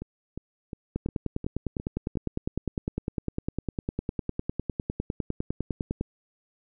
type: two click trains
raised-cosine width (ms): 3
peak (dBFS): -15 / -22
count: 51 / 7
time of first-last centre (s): 0.96-6.011 / 0.02-2.155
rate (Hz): 9.9 / 2.81
effects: none

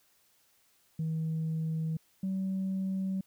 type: tone pair in turn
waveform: sine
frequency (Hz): 160 / 190.68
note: D#3 / G3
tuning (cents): +49 / -48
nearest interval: minor third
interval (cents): 303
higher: second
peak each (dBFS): -28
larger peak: neither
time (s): 0.99-1.97 / 2.23-3.21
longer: neither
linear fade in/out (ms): 5
effects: tanh soft clip ceiling -27 dBFS + white hiss -68 dBFS RMS until 3.26 s

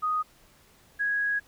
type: tone pair in turn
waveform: sine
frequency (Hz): 1244.5 / 1657.8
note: D#6 / G#6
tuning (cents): 0 / -4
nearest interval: perfect fourth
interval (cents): 496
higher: second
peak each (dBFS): -24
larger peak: neither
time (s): 0.02-0.23 / 0.99-1.4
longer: second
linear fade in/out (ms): 20
effects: pink hiss -59 dBFS RMS until 1.47 s

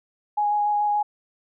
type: tone with vibrato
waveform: sine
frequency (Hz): 830.6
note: G#5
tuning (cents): 0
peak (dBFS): -19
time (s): 0.37-1.03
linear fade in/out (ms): 10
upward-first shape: square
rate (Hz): 6.9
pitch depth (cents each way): 9
effects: none

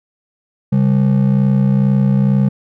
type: ring-modulated tone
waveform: triangle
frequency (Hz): 167.6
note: E3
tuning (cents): +29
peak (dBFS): -5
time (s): 0.72-2.49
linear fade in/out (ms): 10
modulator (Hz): 31.1
effects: none

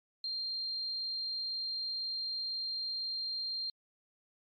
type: tone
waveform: sine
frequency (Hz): 4186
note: C8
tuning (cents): 0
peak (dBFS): -34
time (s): 0.24-3.7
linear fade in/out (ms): 2
effects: MP3 32 kbps

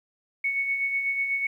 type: tone with tremolo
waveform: sine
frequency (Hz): 2217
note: C#7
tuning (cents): 0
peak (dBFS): -22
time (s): 0.44-1.47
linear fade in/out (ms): 5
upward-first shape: sine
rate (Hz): 8.1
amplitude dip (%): 45
effects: 10-bit

